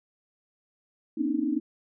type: tone cluster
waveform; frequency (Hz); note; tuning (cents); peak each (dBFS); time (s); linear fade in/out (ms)
sine; 238.7 / 261 / 283.5 / 310.8; A#3 / C4 / C#4 / D#4; +41 / -4 / +39 / -2; -32 / -33 / -29 / -28; 1.17-1.6; 10
effects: none